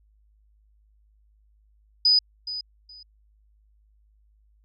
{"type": "tone with echo", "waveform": "sine", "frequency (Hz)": 4978, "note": "D#8", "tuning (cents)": 0, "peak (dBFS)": -15, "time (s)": [2.05, 2.19], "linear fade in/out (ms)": 5, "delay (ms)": 420, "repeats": 2, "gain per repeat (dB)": -14, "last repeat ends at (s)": 3.03, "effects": ["added 52 Hz sine -58 dBFS peak until 4.64 s"]}